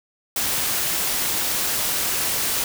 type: noise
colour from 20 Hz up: white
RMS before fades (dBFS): -23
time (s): 0.36-2.64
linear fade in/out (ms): 2
effects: none